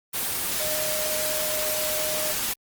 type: tone in noise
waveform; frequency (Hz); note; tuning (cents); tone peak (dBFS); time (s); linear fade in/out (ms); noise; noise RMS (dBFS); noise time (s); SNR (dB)
sine; 615; D#5; -20; -30; 0.59-2.33; 20; white; -27; 0.13-2.54; -6
effects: Opus 24 kbps